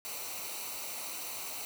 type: noise with comb filter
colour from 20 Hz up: white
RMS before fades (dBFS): -40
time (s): 0.05-1.65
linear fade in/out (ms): 0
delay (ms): 0.59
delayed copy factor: -0.65
effects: none